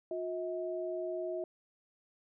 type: tone pair together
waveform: sine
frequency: 358.8 / 640 Hz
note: F4 / D#5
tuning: +47 / +49 cents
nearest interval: minor seventh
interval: 1002 cents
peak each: -37 / -37 dBFS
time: 0.11-1.44 s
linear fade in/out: 2 ms
effects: none